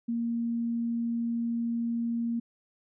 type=tone; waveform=sine; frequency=233.3 Hz; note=A#3; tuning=2 cents sharp; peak=-27 dBFS; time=0.08-2.4 s; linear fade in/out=10 ms; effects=none